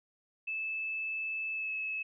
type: tone with pitch glide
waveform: sine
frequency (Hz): 2621 to 2591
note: E7 to E7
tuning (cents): -11 to -30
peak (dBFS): -33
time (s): 0.47-2.03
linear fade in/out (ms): 10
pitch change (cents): -19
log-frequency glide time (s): 1.52-1.71
effects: none